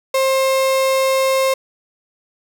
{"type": "tone", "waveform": "35% pulse", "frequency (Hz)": 531, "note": "C5", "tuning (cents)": 25, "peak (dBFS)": -12, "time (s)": [0.14, 1.54], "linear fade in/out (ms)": 5, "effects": []}